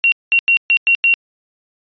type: tone bursts at uneven times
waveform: sine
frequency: 2746 Hz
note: F7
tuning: 30 cents flat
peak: -9 dBFS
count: 6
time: 0.04-0.12 / 0.32-0.39 / 0.48-0.57 / 0.7-0.77 / 0.87-0.95 / 1.04-1.14 s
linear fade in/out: 0 ms
effects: resampled to 11025 Hz